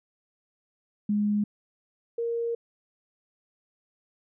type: tone pair in turn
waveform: sine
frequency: 207.7 / 466.3 Hz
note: G#3 / A#4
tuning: 0 / +1 cents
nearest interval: octave + major second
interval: 1401 cents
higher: second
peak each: -22 / -26 dBFS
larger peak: first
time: 1.09-1.44 / 2.18-2.55 s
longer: second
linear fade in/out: 5 ms
effects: none